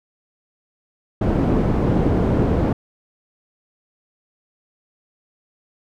white low-pass noise, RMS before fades -18 dBFS, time 1.21-2.73 s, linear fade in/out 5 ms, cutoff 310 Hz, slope 12 dB/octave, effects none

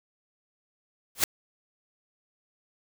white noise with exponential growth, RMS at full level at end -17 dBFS, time 1.15-1.24 s, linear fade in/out 2 ms, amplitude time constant 18 ms, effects none

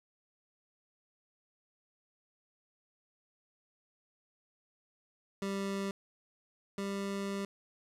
25% pulse tone pair in turn, 196.8 / 198.17 Hz, G3 / G3, +7 / +19 cents, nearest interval unison, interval 12 cents, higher second, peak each -30 / -31 dBFS, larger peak first, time 5.42-5.91 / 6.78-7.45 s, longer second, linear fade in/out 2 ms, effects low-pass 10000 Hz 12 dB/octave + 11-bit

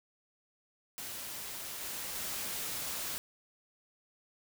white noise with level steps, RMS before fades -42 / -40 / -38 dBFS, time 0.98-3.18 s, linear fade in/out 0 ms, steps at 1.81 / 2.15 s, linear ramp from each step 2 ms, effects none

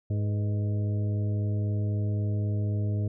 harmonic tone with a mistuned harmonic, 103.83 Hz, G#2, in tune, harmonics 1 / 2 / 3 / 4 / 5 / 6, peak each -25 / -37 / -40 / -43 / -47 / -45 dBFS, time 0.1-3.08 s, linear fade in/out 5 ms, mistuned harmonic 5, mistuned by -80 cents, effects none

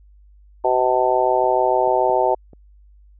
harmonic tone, 126.8 Hz, B2, 46 cents sharp, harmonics 3 / 4 / 5 / 6 / 7, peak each -22 / -22 / -20 / -22 / -20 dBFS, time 0.64-2.35 s, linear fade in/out 10 ms
clicks, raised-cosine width 2 ms, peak -31 / -27 / -25 / -30 dBFS, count 4, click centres 1.44 / 1.877 / 2.097 / 2.533 s
effects added 50 Hz sine -46 dBFS peak until 3.19 s

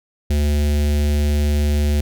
square tone with notch filter, 73.42 Hz, D2, in tune, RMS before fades -17 dBFS, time 0.3-2.01 s, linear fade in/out 5 ms, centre 1100 Hz, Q 0.68, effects none

